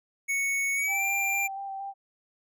square tone with pitch glide, 2217 to 2376 Hz, C#7 to D7, 0 to +20 cents, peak -26 dBFS, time 0.28-1.48 s, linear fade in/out 20 ms, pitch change +120 cents, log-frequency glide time 0.75-1.05 s
sine tone with vibrato, 784 Hz, G5, in tune, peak -33 dBFS, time 0.87-1.94 s, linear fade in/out 50 ms, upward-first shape square, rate 4.3 Hz, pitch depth 14 cents each way
effects none

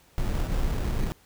brown noise with sample-and-hold, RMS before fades -26 dBFS, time 0.18-1.12 s, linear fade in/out 0 ms, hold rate 2100 Hz, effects pink hiss -59 dBFS RMS until 1.25 s

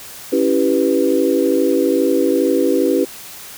sine chord, C# half-diminished seventh, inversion none, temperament equal, 277.2 / 329.6 / 392 / 493.9 Hz, C#4 / E4 / G4 / B4, 0 / 0 / 0 / 0 cents, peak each -18 dBFS, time 0.32-3.05 s, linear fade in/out 10 ms, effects white hiss -35 dBFS RMS until 3.57 s

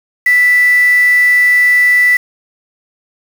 sine tone with quantisation, 1975.5 Hz, B6, in tune, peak -6 dBFS, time 0.26-2.17 s, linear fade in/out 5 ms, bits 4, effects none

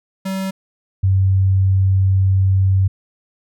square / sine tone pair in turn, 191.3 / 95.65 Hz, G3 / G2, -42 / -42 cents, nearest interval octave, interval 1200 cents, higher first, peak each -21 / -11 dBFS, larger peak second, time 0.25-0.51 / 1.03-2.88 s, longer second, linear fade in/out 10 ms, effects none

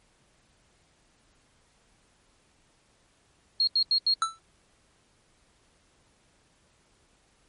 sine tone bursts, 4268 Hz, C8, 34 cents sharp, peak -20 dBFS, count 4, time 3.6-4.138 s, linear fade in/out 2 ms, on 73 ms, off 82 ms
square tone with exponential decay, 1326 Hz, E6, 10 cents sharp, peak -20 dBFS, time 4.22-4.39 s, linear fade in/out 1 ms, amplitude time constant 35 ms
effects pink hiss -65 dBFS RMS until 7.48 s + MP3 48 kbps

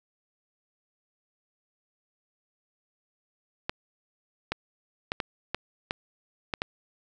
clicks, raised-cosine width 0.3 ms, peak -12 dBFS, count 8, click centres 3.695 / 4.52 / 5.119 / 5.202 / 5.546 / 5.909 / 6.538 / 6.619 s, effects none

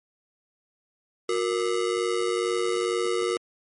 square ring-modulated tone, 415.3 Hz, G#4, in tune, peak -21 dBFS, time 1.29-3.37 s, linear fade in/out 2 ms, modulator 51.1 Hz, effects MP3 48 kbps

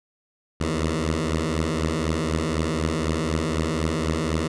10% pulse beating tone pair, 77.78 / 81.78 Hz, D#2 / E2, 0 / -13 cents, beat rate 4 Hz, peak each -17 dBFS, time 0.6-4.48 s, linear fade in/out 10 ms, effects resampled to 22050 Hz

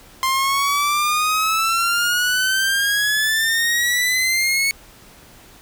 sawtooth exponential sweep, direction up, 1046.5 to 2217 Hz, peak -13 dBFS, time 0.23-4.71 s, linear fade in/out 0 ms, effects pink hiss -46 dBFS RMS until 5.61 s

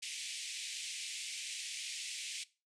pink band-pass noise, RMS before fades -43 dBFS, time 0.02-2.44 s, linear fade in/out 10 ms, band 2200 to 9400 Hz, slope 48 dB/octave, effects noise-tail reverb RT60 0.3 s tail -19 dB re dry

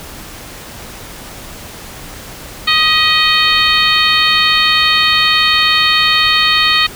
harmonic tone with a mistuned harmonic, 622.3 Hz, D#5, in tune, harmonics 2 / 3 / 4 / 5 / 6 / 7, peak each -16 / -16 / -16 / -16 / -16 / -16 dBFS, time 2.67-6.87 s, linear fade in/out 10 ms, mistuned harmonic 3, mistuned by +36 cents, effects pink hiss -31 dBFS RMS until 6.95 s

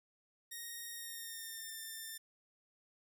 5% pulse tone with pitch glide, 1864.7 to 1791.8 Hz, A#6 to A6, 0 to +31 cents, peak -34 dBFS, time 0.51-2.18 s, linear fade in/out 10 ms, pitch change -69 cents, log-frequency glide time 0.95-1.75 s, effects none

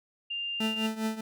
sine tone, 2797 Hz, F7, 2 cents sharp, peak -31 dBFS, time 0.3-0.87 s, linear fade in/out 10 ms
40% pulse tone with tremolo, 220 Hz, A3, in tune, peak -25 dBFS, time 0.6-1.21 s, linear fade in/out 5 ms, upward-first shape triangle, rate 4.9 Hz, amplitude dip 85%
effects none

